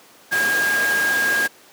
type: tone in noise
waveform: sine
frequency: 1625 Hz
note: G#6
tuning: 38 cents flat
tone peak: -17 dBFS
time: 0.31-1.48 s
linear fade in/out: 20 ms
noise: pink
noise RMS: -25 dBFS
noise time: 0.31-1.48 s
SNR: +5 dB
effects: pink hiss -48 dBFS RMS until 1.72 s + high-pass 300 Hz 12 dB/octave